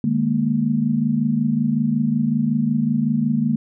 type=chord; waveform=sine; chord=D# suspended fourth; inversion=none; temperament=equal with one note detuned; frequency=151.57 / 207.7 / 233.1 Hz; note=D#3 / G#3 / A#3; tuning=-45 / 0 / 0 cents; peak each=-23 / -22 / -19 dBFS; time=0.04-3.56 s; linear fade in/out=2 ms; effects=none